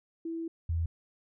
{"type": "tone pair in turn", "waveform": "sine", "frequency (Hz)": [329.6, 83.02], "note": ["E4", "E2"], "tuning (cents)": [0, 13], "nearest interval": "2 octaves", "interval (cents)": 2387, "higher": "first", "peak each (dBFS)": [-33, -27], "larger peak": "second", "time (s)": [[0.25, 0.48], [0.69, 0.86]], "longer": "first", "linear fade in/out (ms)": 5, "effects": []}